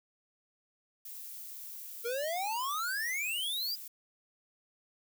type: noise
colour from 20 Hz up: violet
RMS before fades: -45 dBFS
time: 1.05-3.88 s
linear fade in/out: 5 ms
type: exponential sweep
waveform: square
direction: up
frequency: 454.7 to 4978 Hz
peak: -33 dBFS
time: 2.04-3.76 s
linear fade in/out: 20 ms
effects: none